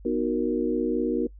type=chord; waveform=sine; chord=B major seventh; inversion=none; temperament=equal; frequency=246.9 / 311.1 / 370 / 466.2 Hz; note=B3 / D#4 / F#4 / A#4; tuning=0 / 0 / 0 / 0 cents; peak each=-28 dBFS; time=0.05-1.27 s; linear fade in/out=5 ms; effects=noise-tail reverb RT60 0.1 s tail -22 dB re dry + added 50 Hz sine -43 dBFS peak until 1.39 s